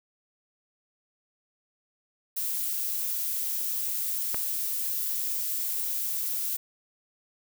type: noise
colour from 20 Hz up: violet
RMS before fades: -30 dBFS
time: 2.36-6.57 s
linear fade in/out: 10 ms
type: click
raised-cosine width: 0.5 ms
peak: -17 dBFS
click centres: 4.345 s
effects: none